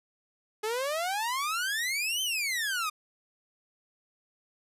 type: exponential two-way sweep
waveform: sawtooth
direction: up then down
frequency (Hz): 418.1 to 3136 to 1206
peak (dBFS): -25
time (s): 0.63-2.9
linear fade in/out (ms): 10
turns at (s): 2.22
effects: resampled to 32000 Hz